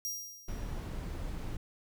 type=tone with exponential decay; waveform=sawtooth; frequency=5700 Hz; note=F8; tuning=34 cents sharp; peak=-30 dBFS; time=0.05-0.84 s; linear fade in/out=0 ms; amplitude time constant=170 ms
type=noise; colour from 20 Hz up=brown; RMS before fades=-38 dBFS; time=0.48-1.57 s; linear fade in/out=5 ms
effects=none